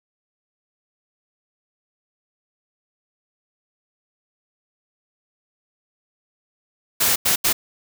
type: noise bursts at uneven times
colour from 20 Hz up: white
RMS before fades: -18 dBFS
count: 3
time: 7-7.16 / 7.25-7.36 / 7.44-7.53 s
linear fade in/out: 10 ms
effects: none